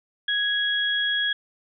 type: tone pair together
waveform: sine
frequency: 1661.2 / 3318 Hz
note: G#6 / G#7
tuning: 0 / -2 cents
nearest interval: octave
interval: 1198 cents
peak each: -24 dBFS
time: 0.28-1.33 s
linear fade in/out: 5 ms
effects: none